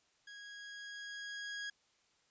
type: tone with level ramp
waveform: sawtooth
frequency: 1649 Hz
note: G#6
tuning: 13 cents flat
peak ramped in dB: -46 to -36 dBFS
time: 0.27-1.7 s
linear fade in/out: 5 ms
effects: white hiss -73 dBFS RMS until 2.3 s + resampled to 16000 Hz